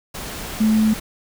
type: tone in noise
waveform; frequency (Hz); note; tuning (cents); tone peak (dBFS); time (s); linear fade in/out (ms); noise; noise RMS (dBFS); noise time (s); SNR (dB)
sine; 217.6; A3; -19; -13; 0.6-0.94; 10; pink; -31; 0.14-1; +15
effects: none